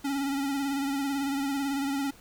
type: tone with vibrato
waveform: square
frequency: 277.2 Hz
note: C#4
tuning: in tune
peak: -28 dBFS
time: 0.04-2.11 s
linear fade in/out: 10 ms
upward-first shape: sine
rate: 18 Hz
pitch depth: 43 cents each way
effects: pink hiss -54 dBFS RMS until 2.2 s